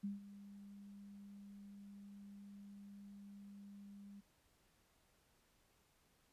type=tone with ADSR envelope; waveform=sine; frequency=200.9 Hz; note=G3; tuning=43 cents sharp; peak=-38 dBFS; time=0.03-4.21 s; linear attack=16 ms; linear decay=150 ms; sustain=-15 dB; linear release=16 ms; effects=pink hiss -75 dBFS RMS until 6.32 s + resampled to 32000 Hz